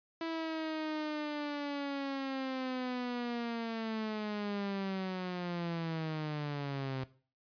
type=linear sweep; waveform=sawtooth; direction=down; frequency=329.6 to 130 Hz; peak=-31 dBFS; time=0.21-7.04 s; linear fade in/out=2 ms; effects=noise-tail reverb RT60 0.4 s tail -17 dB re dry + resampled to 11025 Hz